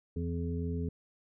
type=harmonic tone with a mistuned harmonic; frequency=85 Hz; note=F2; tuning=46 cents flat; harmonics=1 / 2 / 3 / 5; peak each=-34 / -37 / -39 / -41 dBFS; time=0.16-0.89 s; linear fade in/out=5 ms; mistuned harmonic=2; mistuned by=-22 cents; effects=none